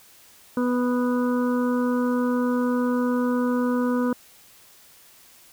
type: harmonic tone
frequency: 246.9 Hz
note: B3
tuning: in tune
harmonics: 1 / 2 / 4 / 5 / 6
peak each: -21 / -27 / -33 / -35 / -37 dBFS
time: 0.57-4.13 s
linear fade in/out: 2 ms
effects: white hiss -52 dBFS RMS until 5.52 s